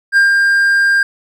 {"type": "tone with ADSR envelope", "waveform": "triangle", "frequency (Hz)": 1600, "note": "G6", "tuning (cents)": 35, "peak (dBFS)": -4, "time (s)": [0.12, 1.03], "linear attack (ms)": 47, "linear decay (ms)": 140, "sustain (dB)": -3, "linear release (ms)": 3, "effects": []}